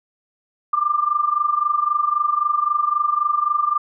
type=tone with amplitude modulation; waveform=sine; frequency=1191 Hz; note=D6; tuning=24 cents sharp; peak=-13 dBFS; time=0.73-3.78 s; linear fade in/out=5 ms; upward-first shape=sine; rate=23.8 Hz; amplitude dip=80%; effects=none